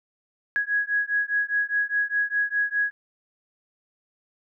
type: beating tone pair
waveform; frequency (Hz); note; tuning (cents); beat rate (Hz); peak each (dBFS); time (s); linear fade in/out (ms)
sine; 1661.2 / 1666.1; G#6 / G#6; 0 / +5; 4.9; -25 / -25; 0.56-2.91; 0
effects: none